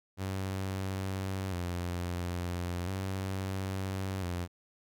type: tone with vibrato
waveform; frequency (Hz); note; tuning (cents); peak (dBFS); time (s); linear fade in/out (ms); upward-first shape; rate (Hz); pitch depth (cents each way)
sawtooth; 91.8; F#2; -13; -29; 0.17-4.48; 50; square; 0.37; 71
effects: none